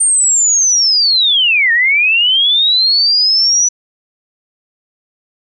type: linear two-way sweep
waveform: sine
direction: down then up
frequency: 8870 to 1804 to 5960 Hz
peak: -8 dBFS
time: 0-3.69 s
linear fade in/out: 10 ms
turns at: 1.72 s
effects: none